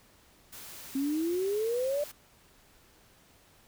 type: noise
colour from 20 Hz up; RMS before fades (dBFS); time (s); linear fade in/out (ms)
white; -46; 0.52-2.12; 10
type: exponential sweep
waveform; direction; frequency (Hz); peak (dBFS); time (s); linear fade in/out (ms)
sine; up; 265.6 to 598; -27; 0.95-2.04; 5
effects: pink hiss -61 dBFS RMS until 3.67 s